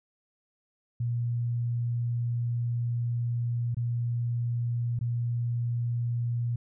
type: tone with dropouts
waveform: sine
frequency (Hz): 119.1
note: A#2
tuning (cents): +38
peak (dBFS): -26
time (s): 1-6.56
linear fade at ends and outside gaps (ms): 5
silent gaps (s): 3.746-3.768 / 4.991-5.01
effects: none